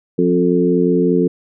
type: harmonic tone with a mistuned harmonic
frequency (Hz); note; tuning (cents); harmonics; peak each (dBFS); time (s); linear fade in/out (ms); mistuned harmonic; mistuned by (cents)
88.5; F2; +23; 2 / 3 / 4 / 5; -17 / -17 / -17 / -17; 0.18-1.28; 10; 4; +15
effects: none